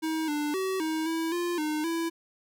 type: tone with pitch steps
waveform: square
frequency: 318.1 / 296.1 / 379.4 / 316.7 / 326.3 / 348.5 / 305.4 / 332 Hz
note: D#4 / D4 / F#4 / D#4 / E4 / F4 / D#4 / E4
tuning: +38 / +14 / +43 / +31 / -18 / -4 / -32 / +12 cents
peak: -28 dBFS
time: 0.02-2.1 s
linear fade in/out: 20 ms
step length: 260 ms
effects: none